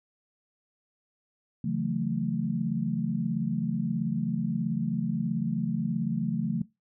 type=chord; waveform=sine; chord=F# minor seventh; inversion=second; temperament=just; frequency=138.75 / 166.5 / 185 / 222 Hz; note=C#3 / E3 / F#3 / A3; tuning=+2 / +18 / 0 / +16 cents; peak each=-33 / -32 / -32 / -30 dBFS; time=1.64-6.62 s; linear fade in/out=5 ms; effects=noise-tail reverb RT60 0.2 s tail -20 dB re dry